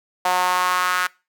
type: tone with high-pass filter sweep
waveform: sawtooth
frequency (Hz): 181.5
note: F#3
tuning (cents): -33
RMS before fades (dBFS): -20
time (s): 0.25-1.07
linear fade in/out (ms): 5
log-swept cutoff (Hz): 800 to 1400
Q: 3.5
effects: noise-tail reverb RT60 0.3 s tail -23 dB re dry